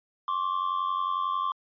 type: tone pair together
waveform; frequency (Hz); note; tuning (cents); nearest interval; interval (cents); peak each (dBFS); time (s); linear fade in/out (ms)
triangle; 1062 / 1153.1; C6 / D6; +25 / -32; minor second; 143; -27; 0.28-1.52; 2
effects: resampled to 11025 Hz